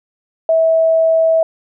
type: tone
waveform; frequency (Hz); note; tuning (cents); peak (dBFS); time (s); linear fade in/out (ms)
sine; 650; E5; -24; -9; 0.49-1.43; 2
effects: none